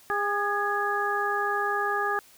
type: harmonic tone with a mistuned harmonic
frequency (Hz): 407.6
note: G#4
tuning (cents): -32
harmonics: 1 / 2 / 3 / 4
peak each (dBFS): -31 / -30 / -29 / -29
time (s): 0.1-2.19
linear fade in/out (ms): 0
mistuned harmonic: 4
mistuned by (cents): +40
effects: white hiss -55 dBFS RMS until 2.37 s